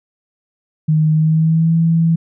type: tone with pitch glide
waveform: sine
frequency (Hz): 155.56 to 164.81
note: D#3 to E3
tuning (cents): 0 to 0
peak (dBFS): -10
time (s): 0.88-2.16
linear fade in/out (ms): 10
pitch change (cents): +100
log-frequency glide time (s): 1.13-1.75
effects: none